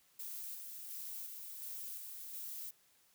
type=noise with tremolo; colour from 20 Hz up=violet; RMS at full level=-45 dBFS; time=0.19-2.71 s; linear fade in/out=5 ms; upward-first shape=square; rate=1.4 Hz; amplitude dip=30%; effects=white hiss -70 dBFS RMS until 3.14 s